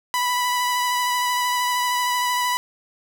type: tone with vibrato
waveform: sawtooth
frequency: 987.8 Hz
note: B5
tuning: in tune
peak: -16 dBFS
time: 0.14-2.57 s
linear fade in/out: 0 ms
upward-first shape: sine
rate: 13 Hz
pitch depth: 15 cents each way
effects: none